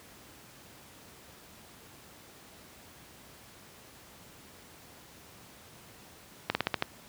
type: slowing click train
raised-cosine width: 0.3 ms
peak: -10 dBFS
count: 6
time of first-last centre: 6.5-6.824 s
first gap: 50 ms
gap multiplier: 1.13
effects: pink hiss -53 dBFS RMS until 7.08 s + high-pass 80 Hz 12 dB/octave